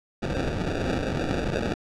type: noise with sample-and-hold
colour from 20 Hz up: blue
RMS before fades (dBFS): -27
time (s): 0.22-1.74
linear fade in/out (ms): 5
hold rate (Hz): 1050
effects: low-pass 5000 Hz 12 dB/octave